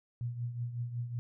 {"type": "tone with tremolo", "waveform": "sine", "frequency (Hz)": 120, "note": "B2", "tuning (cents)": -49, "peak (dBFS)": -31, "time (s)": [0.21, 1.19], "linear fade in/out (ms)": 0, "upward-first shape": "triangle", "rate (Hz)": 5.4, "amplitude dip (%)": 70, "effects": []}